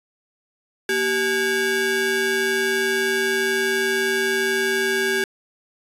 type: ring-modulated tone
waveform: 40% pulse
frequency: 623 Hz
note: D#5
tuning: 2 cents sharp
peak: -15 dBFS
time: 0.89-5.24 s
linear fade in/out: 2 ms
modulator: 1010 Hz
effects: resampled to 32000 Hz